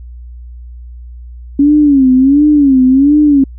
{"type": "tone with vibrato", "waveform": "sine", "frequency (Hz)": 277.2, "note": "C#4", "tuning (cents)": 0, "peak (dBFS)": -4, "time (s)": [1.59, 3.44], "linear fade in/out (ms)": 5, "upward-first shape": "sine", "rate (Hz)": 1.4, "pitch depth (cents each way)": 140, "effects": ["added 60 Hz sine -27 dBFS peak until 3.58 s"]}